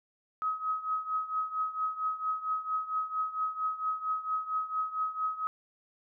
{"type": "tone with tremolo", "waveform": "sine", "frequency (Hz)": 1271, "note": "D#6", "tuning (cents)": 36, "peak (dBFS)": -26, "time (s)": [0.42, 5.47], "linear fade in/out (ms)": 0, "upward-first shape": "triangle", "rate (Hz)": 4.4, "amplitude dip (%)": 85, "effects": []}